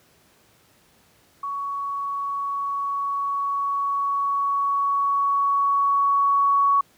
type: tone with level ramp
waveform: sine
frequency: 1120 Hz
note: C#6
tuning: 18 cents sharp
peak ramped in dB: -26 to -15 dBFS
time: 1.43-6.81 s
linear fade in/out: 5 ms
effects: pink hiss -58 dBFS RMS until 6.97 s + high-pass 80 Hz 12 dB/octave